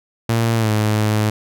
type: tone with pitch glide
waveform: sawtooth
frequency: 114.9 to 107.21 Hz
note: A#2 to A2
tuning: -25 to -44 cents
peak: -11 dBFS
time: 0.29-1.3 s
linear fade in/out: 5 ms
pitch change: -119 cents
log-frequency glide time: 0.55-0.71 s
effects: none